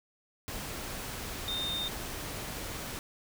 sine tone in noise, 3648 Hz, A#7, 38 cents flat, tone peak -32 dBFS, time 1.48-1.88 s, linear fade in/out 0 ms, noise pink, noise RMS -39 dBFS, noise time 0.48-2.99 s, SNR +4 dB, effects none

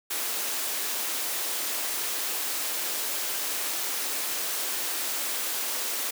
white high-pass noise, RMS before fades -30 dBFS, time 0.1-6.11 s, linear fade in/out 10 ms, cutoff 270 Hz, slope 24 dB/octave, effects none

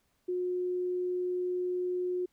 sine tone, 361.1 Hz, F#4, 42 cents flat, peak -29 dBFS, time 0.28-2.26 s, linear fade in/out 10 ms, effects pink hiss -74 dBFS RMS until 2.32 s

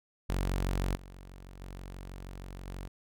sawtooth tone with level steps, 46.25 Hz, F#1, in tune, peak -25 / -43 / -38 / -35 dBFS, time 0.29-2.88 s, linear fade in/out 10 ms, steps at 0.95 / 1.6 / 2.67 s, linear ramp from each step 2 ms, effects none

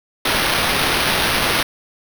blue noise with sample-and-hold, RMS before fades -18 dBFS, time 0.25-1.63 s, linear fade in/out 5 ms, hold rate 7350 Hz, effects none

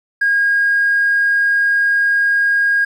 triangle tone, 1630 Hz, G#6, 33 cents flat, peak -8 dBFS, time 0.21-2.85 s, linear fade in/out 10 ms, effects tanh soft clip ceiling -9 dBFS

